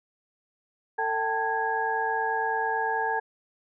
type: tone cluster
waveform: sine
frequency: 448.4 / 776 / 885 / 1651 Hz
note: A4 / G5 / A5 / G#6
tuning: +33 / -18 / +10 / -11 cents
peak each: -32 / -31 / -28 / -30 dBFS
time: 0.98-3.2 s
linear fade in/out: 10 ms
effects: none